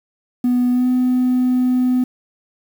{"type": "tone with pitch glide", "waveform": "triangle", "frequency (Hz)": [246.9, 251.9], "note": ["B3", "B3"], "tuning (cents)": [0, 34], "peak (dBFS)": -10, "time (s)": [0.44, 2.04], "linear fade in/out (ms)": 5, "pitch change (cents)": 34, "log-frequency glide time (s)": [0.71, 0.87], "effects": ["tanh soft clip ceiling -9 dBFS", "7-bit"]}